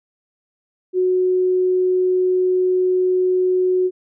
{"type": "tone", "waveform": "sine", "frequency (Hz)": 367.7, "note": "F#4", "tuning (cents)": -11, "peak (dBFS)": -14, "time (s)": [0.93, 3.91], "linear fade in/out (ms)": 50, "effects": []}